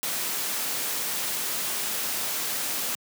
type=noise; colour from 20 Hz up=white; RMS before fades=-29 dBFS; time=0.03-2.95 s; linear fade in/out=0 ms; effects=high-pass 150 Hz 12 dB/octave